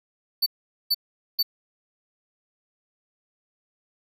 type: tone bursts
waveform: square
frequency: 4501 Hz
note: C#8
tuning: 26 cents sharp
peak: -19 dBFS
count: 3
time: 0.42-1.429 s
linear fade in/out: 10 ms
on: 43 ms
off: 440 ms
effects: none